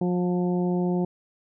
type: harmonic tone with a mistuned harmonic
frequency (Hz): 178.6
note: F3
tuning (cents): +39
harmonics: 1 / 2 / 3 / 4 / 5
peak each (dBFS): -23 / -27 / -36 / -36 / -40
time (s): 0.01-1.05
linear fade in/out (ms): 5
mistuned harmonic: 5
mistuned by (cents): -19
effects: none